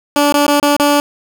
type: tone with dropouts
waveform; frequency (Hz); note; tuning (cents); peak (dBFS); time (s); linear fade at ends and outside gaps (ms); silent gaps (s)
15% pulse; 289.7; D4; -24; -3; 0.16-1; 1; 0.324-0.34 / 0.466-0.48 / 0.599-0.627 / 0.765-0.798
effects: none